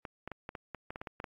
clicks, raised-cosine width 0.5 ms, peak -25 dBFS, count 12, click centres 0.052 / 0.276 / 0.317 / 0.491 / 0.552 / 0.747 / 0.905 / 0.959 / 1.015 / 1.072 / 1.201 / 1.242 s, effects AAC 32 kbps

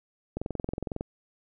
click train, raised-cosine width 2 ms, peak -18 dBFS, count 15, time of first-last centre 0.37-1.009 s, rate 21.9 Hz, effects none

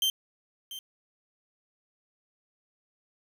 40% pulse tone with echo, 3136 Hz, G7, in tune, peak -23 dBFS, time 0.02-0.1 s, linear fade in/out 2 ms, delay 690 ms, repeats 1, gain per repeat -14 dB, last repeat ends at 0.79 s, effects 9-bit

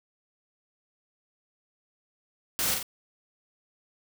white noise with echo, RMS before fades -28 dBFS, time 2.59-2.74 s, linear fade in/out 0 ms, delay 44 ms, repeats 2, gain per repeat -4 dB, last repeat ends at 2.828 s, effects none

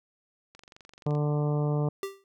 click train, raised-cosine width 0.2 ms, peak -32 dBFS, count 15, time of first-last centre 0.55-1.151 s, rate 23.3 Hz
harmonic tone, 148 Hz, D3, 14 cents sharp, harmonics 1 / 2 / 3 / 4 / 5 / 6 / 7 / 8, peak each -25 / -35 / -33 / -37 / -41 / -44 / -45 / -47 dBFS, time 1.06-1.89 s, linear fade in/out 5 ms
square tone with exponential decay, 392 Hz, G4, in tune, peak -28 dBFS, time 2.03-2.24 s, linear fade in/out 1 ms, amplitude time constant 45 ms
effects none

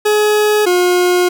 40% pulse tone pair in turn, 421.9 / 358.5 Hz, G#4 / F4, +27 / +45 cents, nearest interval minor third, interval 282 cents, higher first, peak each -9 dBFS, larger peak neither, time 0.05-0.66 / 0.66-1.29 s, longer second, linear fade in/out 10 ms, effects 7-bit

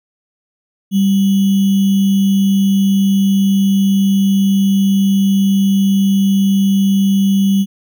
sine tone with sample-and-hold, 196 Hz, G3, in tune, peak -9 dBFS, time 0.91-7.66 s, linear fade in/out 50 ms, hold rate 3150 Hz, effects none

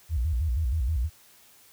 sine tone with vibrato, 69.3 Hz, C#2, in tune, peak -23 dBFS, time 0.09-1.1 s, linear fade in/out 50 ms, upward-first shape square, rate 6.3 Hz, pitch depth 250 cents each way, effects white hiss -56 dBFS RMS until 1.72 s

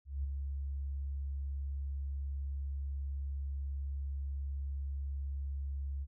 sine tone with ADSR envelope, 69.3 Hz, C#2, in tune, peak -31 dBFS, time 0.05-6.07 s, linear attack 190 ms, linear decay 11 ms, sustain -4 dB, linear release 47 ms, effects none

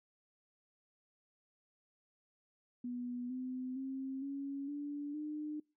sine tone with pitch steps, 245.1 / 255.5 / 266.4 / 277.7 / 289.5 / 301.8 Hz, B3 / C4 / C4 / C#4 / D4 / D4, -13 / -41 / +31 / +3 / -25 / +47 cents, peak -38 dBFS, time 2.84-5.6 s, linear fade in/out 5 ms, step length 460 ms, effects noise-tail reverb RT60 0.3 s tail -26 dB re dry

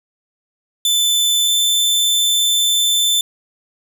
sawtooth tone pair in turn, 3520 / 3537 Hz, A7 / A7, 0 / +8 cents, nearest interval unison, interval 8 cents, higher second, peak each -10 dBFS, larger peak neither, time 0.85-1.48 / 1.48-3.21 s, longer second, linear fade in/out 2 ms, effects none

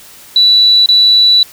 sine tone with dropouts, 3951 Hz, B7, in tune, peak -4 dBFS, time 0.36-1.43 s, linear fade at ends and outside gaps 2 ms, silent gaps 0.86-0.888 s, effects white hiss -37 dBFS RMS until 1.52 s

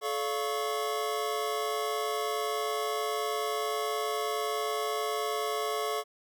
square tone cluster, 431.5 / 573 / 696 / 1105 Hz, A4 / D5 / F5 / C#6, -34 / -43 / -6 / -6 cents, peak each -34 / -39 / -37 / -35 dBFS, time 0.01-6.04 s, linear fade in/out 50 ms, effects none

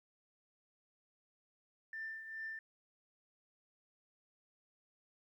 sine tone with tremolo, 1783 Hz, A6, 22 cents sharp, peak -39 dBFS, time 1.93-2.59 s, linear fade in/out 2 ms, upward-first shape triangle, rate 2.4 Hz, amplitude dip 65%, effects tanh soft clip ceiling -36 dBFS + 13-bit

